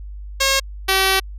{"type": "tone pair in turn", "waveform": "5% pulse", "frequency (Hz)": [542, 383.4], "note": ["C#5", "G4"], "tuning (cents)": [-39, -38], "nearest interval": "tritone", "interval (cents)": 599, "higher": "first", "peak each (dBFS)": -3, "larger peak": "neither", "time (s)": [[0.4, 0.6], [0.88, 1.2]], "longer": "second", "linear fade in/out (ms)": 10, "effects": ["added 50 Hz sine -30 dBFS peak until 1.38 s", "resampled to 32000 Hz"]}